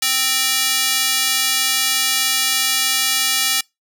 square tone with high-pass filter, 261.6 Hz, C4, in tune, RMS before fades -18 dBFS, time 0.02-3.61 s, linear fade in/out 5 ms, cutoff 3000 Hz, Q 0.75, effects noise-tail reverb RT60 0.2 s tail -26 dB re dry

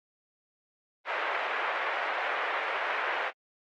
white band-pass noise, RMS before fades -32 dBFS, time 1.05-3.32 s, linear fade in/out 50 ms, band 520 to 2100 Hz, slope 24 dB/octave, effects AAC 32 kbps

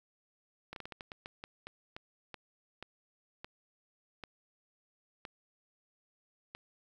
slowing click train, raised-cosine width 0.3 ms, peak -27 dBFS, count 17, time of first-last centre 0.73-6.55 s, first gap 32 ms, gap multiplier 1.28, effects 10-bit

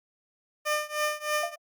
15% pulse tone with tremolo, 602 Hz, D5, 43 cents sharp, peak -17 dBFS, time 0.65-1.56 s, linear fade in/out 20 ms, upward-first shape triangle, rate 3.2 Hz, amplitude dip 95%
sine tone with exponential decay, 680 Hz, F5, 46 cents flat, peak -25 dBFS, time 1.43-1.58 s, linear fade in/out 5 ms, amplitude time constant 32 ms
effects Opus 48 kbps

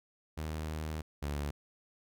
sawtooth tone pair in turn, 77.9 / 72.38 Hz, D#2 / D2, +3 / -25 cents, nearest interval minor second, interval 128 cents, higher first, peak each -32 / -30 dBFS, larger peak second, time 0.37-1.02 / 1.22-1.51 s, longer first, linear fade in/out 10 ms, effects none

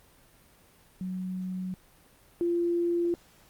sine tone pair in turn, 185 / 344.5 Hz, F#3 / F4, 0 / -24 cents, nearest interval major seventh, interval 1076 cents, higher second, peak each -31 / -24 dBFS, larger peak second, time 1.01-1.74 / 2.41-3.14 s, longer neither, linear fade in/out 0 ms, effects pink hiss -59 dBFS RMS until 3.49 s + Opus 32 kbps

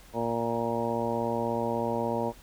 harmonic tone with a mistuned harmonic, 116.54 Hz, A#2, in tune, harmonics 1 / 2 / 3 / 4 / 5 / 6 / 7 / 8, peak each -38 / -33 / -36 / -33 / -33 / -39 / -37 / -34 dBFS, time 0.13-2.33 s, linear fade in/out 50 ms, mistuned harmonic 8, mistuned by +15 cents, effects added 45 Hz sine -54 dBFS peak until 2.42 s + pink hiss -54 dBFS RMS until 2.42 s

